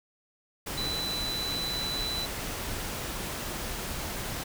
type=tone in noise; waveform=sine; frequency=3986 Hz; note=B7; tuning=15 cents sharp; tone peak=-31 dBFS; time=0.77-2.26 s; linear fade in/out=10 ms; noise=pink; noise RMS=-35 dBFS; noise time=0.66-4.44 s; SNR=+1 dB; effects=none